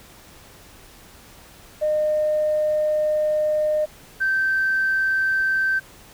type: tone pair in turn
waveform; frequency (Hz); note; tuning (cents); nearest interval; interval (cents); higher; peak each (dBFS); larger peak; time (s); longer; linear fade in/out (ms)
sine; 610 / 1554.5; D#5 / G6; -34 / -15; octave + major third; 1619; second; -17; neither; 1.81-3.86 / 4.2-5.8; first; 20
effects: tanh soft clip ceiling -13 dBFS + pink hiss -47 dBFS RMS until 6.13 s